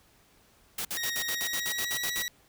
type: noise bursts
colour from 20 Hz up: white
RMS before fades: -33 dBFS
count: 12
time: 0.78-2.225 s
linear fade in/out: 5 ms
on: 70 ms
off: 55 ms
type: tone with pitch glide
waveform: 20% pulse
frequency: 1875 to 1932.2 Hz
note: A#6 to B6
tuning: +10 to -38 cents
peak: -26 dBFS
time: 0.97-2.28 s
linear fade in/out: 0 ms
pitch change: +52 cents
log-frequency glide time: 1.23-2.06 s
effects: pink hiss -62 dBFS RMS until 2.48 s